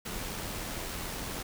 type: noise with amplitude modulation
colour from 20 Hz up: pink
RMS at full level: -36 dBFS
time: 0.05-1.43 s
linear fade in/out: 10 ms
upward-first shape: sine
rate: 86.7 Hz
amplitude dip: 30%
effects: none